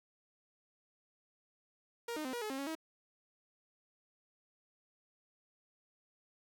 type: tone with pitch steps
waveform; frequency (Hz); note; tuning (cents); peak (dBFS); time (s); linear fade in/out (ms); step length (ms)
sawtooth; 469.8 / 307 / 258.8 / 479.3 / 426.9 / 268.1 / 277.4 / 320.2; A#4 / D#4 / C4 / A#4 / G#4 / C4 / C#4 / D#4; +13 / -23 / -19 / +48 / +48 / +42 / +1 / +50; -34; 2.08-2.752; 5; 84
effects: none